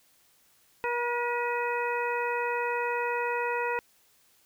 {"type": "harmonic tone with a mistuned harmonic", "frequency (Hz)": 480, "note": "B4", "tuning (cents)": -49, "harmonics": [1, 2, 3, 4, 5], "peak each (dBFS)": [-31, -31, -36, -36, -36], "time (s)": [0.84, 3.79], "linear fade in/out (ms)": 0, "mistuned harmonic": 5, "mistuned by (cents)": 80, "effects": ["white hiss -64 dBFS RMS until 4.45 s"]}